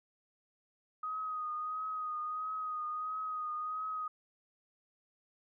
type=tone with vibrato; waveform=sine; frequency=1250 Hz; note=D#6; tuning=8 cents sharp; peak=-35 dBFS; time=1.03-4.08 s; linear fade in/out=5 ms; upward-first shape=triangle; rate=1.5 Hz; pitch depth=37 cents each way; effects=none